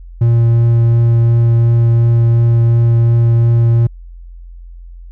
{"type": "tone with vibrato", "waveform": "triangle", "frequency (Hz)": 116.54, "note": "A#2", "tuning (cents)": 0, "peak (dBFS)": -5, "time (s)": [0.21, 3.87], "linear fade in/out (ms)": 5, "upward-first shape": "triangle", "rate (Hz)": 2.8, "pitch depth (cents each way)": 9, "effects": ["added 43 Hz sine -30 dBFS peak until 5.11 s"]}